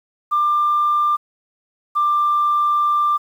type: tone pair in turn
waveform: sine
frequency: 1191 / 1185.4 Hz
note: D6 / D6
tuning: +24 / +16 cents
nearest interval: unison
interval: 8 cents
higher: first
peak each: -13 dBFS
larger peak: neither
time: 0.31-1.17 / 1.95-3.18 s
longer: second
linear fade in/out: 20 ms
effects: tanh soft clip ceiling -10 dBFS + 8-bit